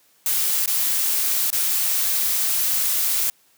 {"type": "noise with dropouts", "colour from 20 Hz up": "blue", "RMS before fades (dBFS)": -21, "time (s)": [0.26, 3.3], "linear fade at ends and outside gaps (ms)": 2, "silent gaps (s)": [[0.66, 0.676], [1.504, 1.528]], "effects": ["white hiss -59 dBFS RMS until 3.57 s", "high-pass 100 Hz 12 dB/octave"]}